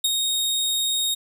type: tone with ADSR envelope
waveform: sawtooth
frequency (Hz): 3729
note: A#7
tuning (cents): 0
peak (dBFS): -14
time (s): 0.04-1.15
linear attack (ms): 6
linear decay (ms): 33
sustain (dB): -4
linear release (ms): 15
effects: none